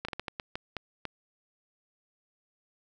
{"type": "slowing click train", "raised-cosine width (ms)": 0.3, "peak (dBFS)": -18, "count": 9, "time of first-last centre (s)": [0.05, 1.053], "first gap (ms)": 35, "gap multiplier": 1.35, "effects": []}